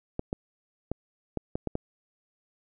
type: clicks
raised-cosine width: 2 ms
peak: -16 dBFS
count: 7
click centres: 0.194 / 0.329 / 0.916 / 1.373 / 1.555 / 1.673 / 1.754 s
effects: none